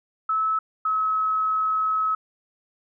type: tone pair in turn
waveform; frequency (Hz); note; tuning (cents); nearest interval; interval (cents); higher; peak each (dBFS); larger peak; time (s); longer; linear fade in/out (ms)
sine; 1300 / 1285.8; E6 / E6; -24 / -43; unison; 19; first; -20; neither; 0.29-0.59 / 0.85-2.15; second; 5
effects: none